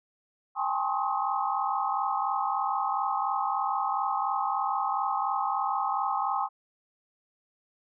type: tone cluster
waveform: sine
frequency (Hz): 798 / 862 / 1046 / 1089 / 1265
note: G5 / A5 / C6 / C#6 / D#6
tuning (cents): +31 / -36 / -1 / -31 / +28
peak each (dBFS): -30 / -33 / -33 / -33 / -33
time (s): 0.55-6.49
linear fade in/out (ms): 50
effects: none